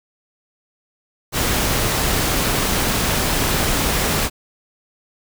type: noise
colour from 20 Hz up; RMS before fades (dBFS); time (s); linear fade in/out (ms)
pink; -19; 1.32-4.3; 50
effects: none